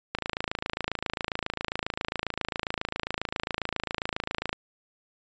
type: click train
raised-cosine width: 0.3 ms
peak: -12 dBFS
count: 121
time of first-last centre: 0.15-4.53 s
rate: 27.4 Hz
effects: resampled to 16000 Hz